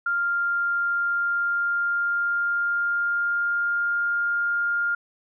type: tone with pitch glide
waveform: sine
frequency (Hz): 1396.9 to 1407.4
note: F6 to F6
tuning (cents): 0 to +13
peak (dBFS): -21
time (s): 0.06-4.95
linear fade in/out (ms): 5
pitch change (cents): +13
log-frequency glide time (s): 0.86-4.16
effects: none